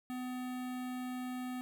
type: tone with notch filter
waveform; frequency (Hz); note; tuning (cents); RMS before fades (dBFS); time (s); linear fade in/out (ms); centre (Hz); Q
square; 251.9; B3; +34; -40; 0.1-1.61; 0; 5400; 1.3
effects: none